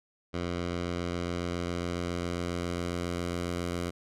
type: tone with low-pass filter sweep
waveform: 10% pulse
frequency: 87.31 Hz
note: F2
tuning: in tune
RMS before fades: -33 dBFS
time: 0.33-3.91 s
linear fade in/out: 20 ms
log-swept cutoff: 5100 to 11000 Hz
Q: 0.75
effects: none